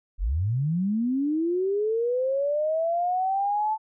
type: linear sweep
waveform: sine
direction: up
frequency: 36.71 to 880 Hz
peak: -22 dBFS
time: 0.18-3.78 s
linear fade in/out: 50 ms
effects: none